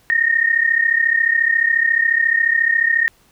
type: tone pair together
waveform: sine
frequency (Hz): 1830.5 / 1864.7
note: A#6 / A#6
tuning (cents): -32 / 0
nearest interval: unison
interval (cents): 32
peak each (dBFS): -16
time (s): 0.1-3.08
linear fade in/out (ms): 0
effects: pink hiss -55 dBFS RMS until 3.31 s